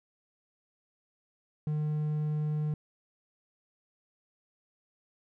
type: tone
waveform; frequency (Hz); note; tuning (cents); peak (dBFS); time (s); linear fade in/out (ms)
triangle; 151.6; D#3; -45; -26; 1.67-2.74; 2
effects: none